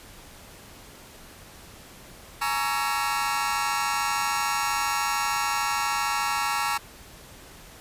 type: chord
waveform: sawtooth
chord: A# half-diminished seventh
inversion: third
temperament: just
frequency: 839.1 / 932.3 / 1118.8 / 1342.6 Hz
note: G#5 / A#5 / C#6 / E6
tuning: +18 / 0 / +16 / +31 cents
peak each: -26 dBFS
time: 2.41-6.78 s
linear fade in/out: 10 ms
effects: pink hiss -47 dBFS RMS until 7.8 s + resampled to 32000 Hz